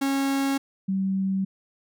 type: tone pair in turn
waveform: 45% pulse / sine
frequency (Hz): 273.8 / 192.18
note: C#4 / G3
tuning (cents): -21 / -34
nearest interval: tritone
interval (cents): 613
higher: first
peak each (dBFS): -22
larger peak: neither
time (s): 0.01-0.58 / 0.88-1.45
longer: neither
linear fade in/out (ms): 10
effects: none